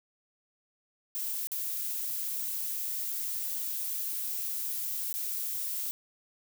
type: noise with dropouts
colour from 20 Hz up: violet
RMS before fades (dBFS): -34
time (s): 1.15-5.91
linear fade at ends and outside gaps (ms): 0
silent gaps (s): 1.471-1.518 / 5.127-5.14
effects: none